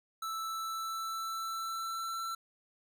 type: tone with pitch glide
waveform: square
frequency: 1318.5 to 1341.5 Hz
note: E6 to E6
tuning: 0 to +30 cents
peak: -36 dBFS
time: 0.22-2.35 s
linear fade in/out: 5 ms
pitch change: +30 cents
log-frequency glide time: 0.48-2.19 s
effects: none